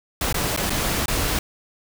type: noise with dropouts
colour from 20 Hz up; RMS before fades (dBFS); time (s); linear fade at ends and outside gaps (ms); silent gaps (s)
pink; -23; 0.21-1.39; 2; 0.327-0.343 / 0.564-0.574 / 0.697-0.703 / 1.058-1.081
effects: none